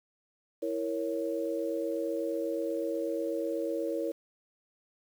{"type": "chord", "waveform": "sine", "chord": "A# diminished", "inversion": "second", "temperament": "equal", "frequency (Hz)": [329.6, 466.2, 554.4], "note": ["E4", "A#4", "C#5"], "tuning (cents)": [0, 0, 0], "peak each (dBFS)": -34, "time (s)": [0.62, 4.12], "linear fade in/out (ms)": 10, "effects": ["9-bit"]}